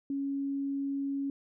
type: tone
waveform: sine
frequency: 277.2 Hz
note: C#4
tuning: in tune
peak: -30 dBFS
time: 0.1-1.3 s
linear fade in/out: 2 ms
effects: none